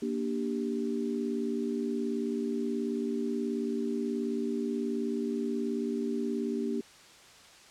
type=chord; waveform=sine; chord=G minor; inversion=first; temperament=equal with one note detuned; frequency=235.1 / 293.7 / 392 Hz; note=Bb3 / D4 / G4; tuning=+15 / 0 / 0 cents; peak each=-32 / -35 / -34 dBFS; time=0.02-6.81 s; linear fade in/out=5 ms; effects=white hiss -54 dBFS RMS until 7.7 s + low-pass 7000 Hz 12 dB/octave